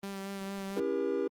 sawtooth tone with vibrato, 196 Hz, G3, in tune, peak -32 dBFS, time 0.03-0.8 s, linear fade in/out 5 ms, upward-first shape sine, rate 4.4 Hz, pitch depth 17 cents each way
triangle chord, C# diminished seventh, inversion none, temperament just, 277.2 / 332.6 / 399.1 / 479 Hz, C#4 / E4 / G4 / Bb4, 0 / +16 / +31 / +47 cents, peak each -35 / -35 / -30 / -32 dBFS, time 0.76-1.28 s, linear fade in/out 10 ms
effects Opus 24 kbps

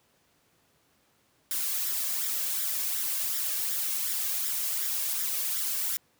blue noise with flanger, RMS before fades -30 dBFS, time 1.51-5.97 s, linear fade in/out 0 ms, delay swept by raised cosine 0.55 to 1.85 ms, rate 2.7 Hz, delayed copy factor +0.5, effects pink hiss -67 dBFS RMS until 6.19 s + high-pass 100 Hz 12 dB/octave

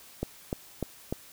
click train, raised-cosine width 2 ms, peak -16 dBFS, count 4, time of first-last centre 0.23-1.126 s, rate 3.35 Hz, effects white hiss -52 dBFS RMS until 1.32 s

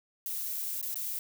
violet noise with dropouts, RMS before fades -35 dBFS, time 0.26-1.19 s, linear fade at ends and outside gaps 1 ms, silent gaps 0.814-0.827 / 0.943-0.957 s, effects none

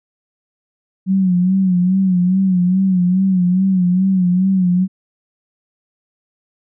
sine tone with vibrato, 185 Hz, F#3, in tune, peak -11 dBFS, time 1.06-4.88 s, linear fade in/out 50 ms, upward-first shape sine, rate 2.4 Hz, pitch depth 74 cents each way, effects none

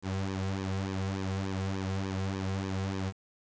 sawtooth tone with flanger, 96 Hz, G2, 36 cents flat, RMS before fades -33 dBFS, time 0.02-3.13 s, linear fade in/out 50 ms, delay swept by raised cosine 1.4 to 3.4 ms, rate 3.4 Hz, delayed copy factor -0.95, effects resampled to 16000 Hz + 9-bit

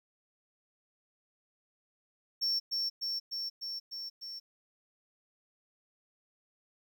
triangle tone with echo, 5450 Hz, F8, 43 cents flat, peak -27 dBFS, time 2.41-2.6 s, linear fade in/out 20 ms, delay 300 ms, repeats 6, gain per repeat -2 dB, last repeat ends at 4.4 s, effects 11-bit

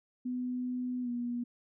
sine tone with pitch glide, 249.9 to 241.1 Hz, B3 to B3, +21 to -41 cents, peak -32 dBFS, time 0.25-1.44 s, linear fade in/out 10 ms, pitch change -62 cents, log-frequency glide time 1.02-1.09 s, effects none

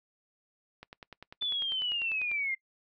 click train, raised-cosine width 0.3 ms, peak -29 dBFS, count 16, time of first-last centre 0.83-2.315 s, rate 10.1 Hz
sine linear sweep, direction down, 3524 to 2083 Hz, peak -29 dBFS, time 1.41-2.55 s, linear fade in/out 10 ms
effects noise-tail reverb RT60 0.1 s tail -23 dB re dry

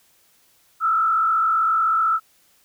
sine tone with frequency modulation, 1318.5 Hz, E6, in tune, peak -16 dBFS, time 0.8-2.2 s, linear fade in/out 50 ms, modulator 47.2 Hz, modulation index 0.89, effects white hiss -59 dBFS RMS until 2.64 s

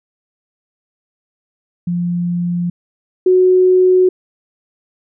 sine tone pair in turn, 174.61 / 368.5 Hz, F3 / F#4, 0 / -7 cents, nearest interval octave + minor second, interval 1293 cents, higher second, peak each -15 / -7 dBFS, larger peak second, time 1.87-2.7 / 3.26-4.09 s, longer neither, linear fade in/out 5 ms, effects none

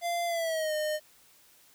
square tone with pitch glide, 690 to 611.2 Hz, F5 to D#5, -21 to -31 cents, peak -29 dBFS, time 0.01-1 s, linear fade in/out 50 ms, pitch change -210 cents, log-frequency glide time 0.26-0.74 s, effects white hiss -60 dBFS RMS until 1.74 s

